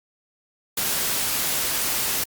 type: noise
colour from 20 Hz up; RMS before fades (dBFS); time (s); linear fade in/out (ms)
white; -24; 0.77-2.24; 5
effects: Opus 48 kbps